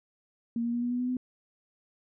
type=tone with pitch steps; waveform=sine; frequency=233.1 / 236.2 / 239.4 / 242.6 / 245.8 / 249.1 / 252.4 Hz; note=A#3 / A#3 / A#3 / B3 / B3 / B3 / B3; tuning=0 / +23 / +46 / -31 / -8 / +15 / +38 cents; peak=-27 dBFS; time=0.56-1.169 s; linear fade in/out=2 ms; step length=87 ms; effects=none